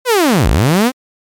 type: linear two-way sweep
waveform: sawtooth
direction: down then up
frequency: 523.3 to 42 to 269.4 Hz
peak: -5 dBFS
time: 0.05-0.92 s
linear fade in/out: 50 ms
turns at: 0.49 s
effects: MP3 96 kbps